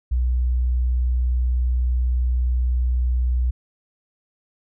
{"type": "tone", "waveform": "sine", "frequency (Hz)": 61.74, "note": "B1", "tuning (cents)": 0, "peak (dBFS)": -17, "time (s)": [0.11, 3.51], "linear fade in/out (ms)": 10, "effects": []}